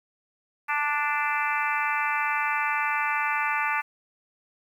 harmonic tone, 293.7 Hz, D4, in tune, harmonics 3 / 4 / 5 / 6 / 7 / 8 / 9, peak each -29 / -30 / -31 / -32 / -32 / -33 / -34 dBFS, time 0.68-3.82 s, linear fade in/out 20 ms, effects 9-bit

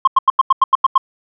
sine tone bursts, 1064 Hz, C6, 29 cents sharp, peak -4 dBFS, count 9, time 0.05-0.979 s, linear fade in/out 5 ms, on 25 ms, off 88 ms, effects tanh soft clip ceiling -4 dBFS

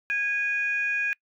sine tone pair together, 1645.2 / 2465 Hz, G#6 / D#7, -17 / -17 cents, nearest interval perfect fifth, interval 700 cents, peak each -26 / -25 dBFS, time 0.1-1.13 s, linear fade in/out 0 ms, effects noise-tail reverb RT60 0.1 s tail -26 dB re dry + tanh soft clip ceiling -16 dBFS

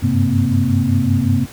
sine tone cluster, 95.5 / 100.9 / 132.9 / 230.4 / 256.8 Hz, G2 / G#2 / C3 / A#3 / C4, -45 / -49 / +27 / -20 / -32 cents, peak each -19 dBFS, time 0.02-1.46 s, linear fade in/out 20 ms, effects pink hiss -38 dBFS RMS until 1.52 s

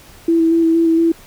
sine tone with vibrato, 329.6 Hz, E4, in tune, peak -10 dBFS, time 0.28-1.12 s, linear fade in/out 5 ms, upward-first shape square, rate 4.3 Hz, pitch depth 15 cents each way, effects pink hiss -43 dBFS RMS until 1.26 s

